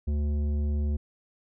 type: tone with tanh clipping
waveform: sine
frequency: 73.5 Hz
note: D2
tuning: 2 cents sharp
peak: -26 dBFS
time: 0.07-0.97 s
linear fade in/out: 10 ms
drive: 11 dB
effects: none